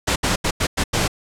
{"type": "noise bursts at uneven times", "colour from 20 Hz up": "pink", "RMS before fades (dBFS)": -19, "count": 6, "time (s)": [[0.07, 0.16], [0.23, 0.36], [0.44, 0.51], [0.6, 0.67], [0.77, 0.84], [0.93, 1.08]], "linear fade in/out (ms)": 10, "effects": ["low-pass 9000 Hz 12 dB/octave"]}